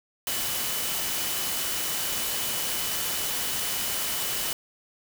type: tone in noise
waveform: sine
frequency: 2980 Hz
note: F#7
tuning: 12 cents sharp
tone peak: -38 dBFS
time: 0.27-4.53 s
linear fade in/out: 2 ms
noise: white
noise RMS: -29 dBFS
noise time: 0.27-4.53 s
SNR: -12 dB
effects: none